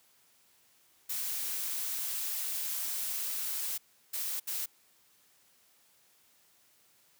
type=noise bursts at uneven times; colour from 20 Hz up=blue; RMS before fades=-35 dBFS; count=3; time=1.09-3.78 / 4.13-4.4 / 4.47-4.66 s; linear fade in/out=10 ms; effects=white hiss -66 dBFS RMS until 7.19 s + high-pass 80 Hz 12 dB/octave